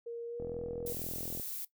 sine tone with pitch glide, 468.2 to 477.5 Hz, A#4 to A#4, +8 to +42 cents, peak -37 dBFS, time 0.06-0.93 s, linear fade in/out 10 ms, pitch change +34 cents, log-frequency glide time 0.27-0.41 s
click train, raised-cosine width 2 ms, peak -30 dBFS, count 43, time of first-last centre 0.4-1.398 s, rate 42.1 Hz
violet noise, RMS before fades -40 dBFS, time 0.86-1.65 s, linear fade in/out 5 ms
effects noise-tail reverb RT60 0.1 s tail -17 dB re dry

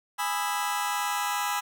sawtooth chord, E major seventh, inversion first, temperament just, 824.1 / 988.9 / 1236.1 / 1318.5 Hz, G#5 / B5 / D#6 / E6, -14 / +2 / -12 / 0 cents, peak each -27 / -27 / -31 / -30 dBFS, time 0.18-1.61 s, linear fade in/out 20 ms, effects none

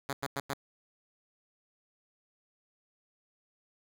5% pulse tone bursts, 138.7 Hz, C#3, 1 cent sharp, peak -21 dBFS, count 4, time 0.09-0.535 s, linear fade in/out 2 ms, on 40 ms, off 95 ms, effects none

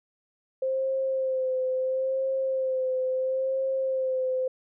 sine tone with vibrato, 523.3 Hz, C5, in tune, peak -24 dBFS, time 0.62-4.48 s, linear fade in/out 5 ms, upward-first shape sine, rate 0.74 Hz, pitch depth 28 cents each way, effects none

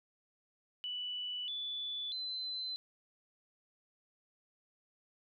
sine tone with pitch steps, 2966 / 3467 / 4052 Hz, F#7 / A7 / B7, +4 / -26 / +44 cents, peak -37 dBFS, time 0.84-2.76 s, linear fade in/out 0 ms, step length 640 ms, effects none

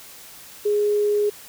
sine tone, 415.3 Hz, G#4, in tune, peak -17 dBFS, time 0.65-1.3 s, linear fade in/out 10 ms, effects white hiss -43 dBFS RMS until 1.48 s

